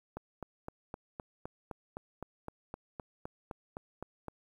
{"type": "click train", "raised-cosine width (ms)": 1, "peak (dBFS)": -26, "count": 17, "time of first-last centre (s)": [0.17, 4.283], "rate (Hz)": 3.89, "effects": ["10-bit"]}